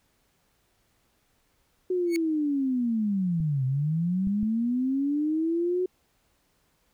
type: linear two-way sweep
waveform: sine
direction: down then up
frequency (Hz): 370 to 127.7 to 370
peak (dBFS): -23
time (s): 1.9-5.86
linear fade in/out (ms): 5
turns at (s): 3.65
type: tone with exponential growth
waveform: sawtooth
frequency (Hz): 2217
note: C#7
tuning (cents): 0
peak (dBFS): -24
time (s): 2.06-2.16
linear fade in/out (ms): 0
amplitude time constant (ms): 20
type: clicks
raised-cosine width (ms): 5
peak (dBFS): -24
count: 3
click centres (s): 3.403 / 4.272 / 4.43
effects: pink hiss -69 dBFS RMS until 6.93 s